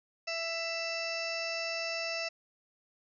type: harmonic tone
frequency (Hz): 663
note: E5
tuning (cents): +10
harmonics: 1 / 2 / 3 / 4 / 6 / 7 / 8 / 9 / 10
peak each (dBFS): -38 / -46 / -43 / -37 / -49 / -44 / -40 / -53 / -53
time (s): 0.27-2.29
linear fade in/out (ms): 10
effects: none